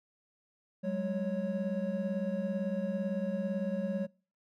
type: tone cluster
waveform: triangle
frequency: 187.7 / 205.6 / 553 Hz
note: F#3 / G#3 / C#5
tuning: +25 / -17 / -4 cents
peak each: -33 / -33 / -34 dBFS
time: 0.83-4.07 s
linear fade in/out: 20 ms
effects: noise-tail reverb RT60 0.4 s tail -25 dB re dry